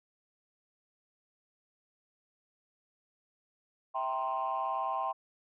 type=tone cluster; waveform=sine; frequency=654 / 783 / 933 / 1051 Hz; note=E5 / G5 / A#5 / C6; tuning=-14 / -2 / +1 / +7 cents; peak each=-38 / -34 / -38 / -33 dBFS; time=3.94-5.13 s; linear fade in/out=20 ms; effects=tanh soft clip ceiling -24 dBFS